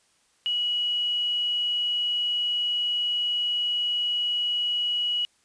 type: tone with quantisation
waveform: sine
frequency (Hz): 2920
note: F#7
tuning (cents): -24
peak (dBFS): -23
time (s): 0.46-5.25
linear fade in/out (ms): 0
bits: 8
effects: white hiss -65 dBFS RMS until 5.44 s + resampled to 22050 Hz